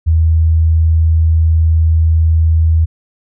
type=tone; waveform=sine; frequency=80.7 Hz; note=E2; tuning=36 cents flat; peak=-7 dBFS; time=0.06-2.86 s; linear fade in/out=20 ms; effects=none